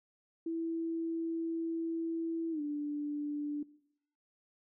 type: tone with pitch glide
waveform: sine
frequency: 329.6 to 293.6 Hz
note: E4 to D4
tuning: 0 to 0 cents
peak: -33 dBFS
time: 0.46-3.63 s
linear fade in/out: 5 ms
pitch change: -200 cents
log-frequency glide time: 2.51-2.61 s
effects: noise-tail reverb RT60 0.7 s tail -20 dB re dry